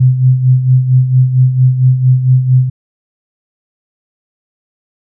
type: tone with tremolo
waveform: sine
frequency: 128.4 Hz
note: C3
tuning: 32 cents flat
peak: -3 dBFS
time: 0-2.7 s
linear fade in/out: 10 ms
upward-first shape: sine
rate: 4.4 Hz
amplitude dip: 65%
effects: none